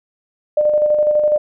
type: tone with tremolo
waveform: sine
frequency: 600 Hz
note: D5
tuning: 37 cents sharp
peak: -10 dBFS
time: 0.57-1.38 s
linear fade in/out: 5 ms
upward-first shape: square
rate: 12 Hz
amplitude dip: 35%
effects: none